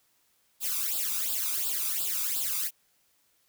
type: noise with flanger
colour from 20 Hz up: blue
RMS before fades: -30 dBFS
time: 0.6-2.71 s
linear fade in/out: 50 ms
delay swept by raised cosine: 0.24 to 0.85 ms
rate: 2.8 Hz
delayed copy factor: +1
effects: white hiss -69 dBFS RMS until 3.48 s